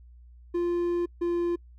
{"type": "tone pair in turn", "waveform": "triangle", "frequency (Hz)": [347.7, 345.8], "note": ["F4", "F4"], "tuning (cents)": [-8, -17], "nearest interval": "unison", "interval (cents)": 9, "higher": "first", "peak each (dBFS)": -22, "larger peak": "neither", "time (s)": [[0.54, 1.06], [1.21, 1.56]], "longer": "first", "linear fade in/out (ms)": 10, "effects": ["noise-tail reverb RT60 0.1 s tail -26 dB re dry", "added 60 Hz sine -48 dBFS peak until 1.78 s"]}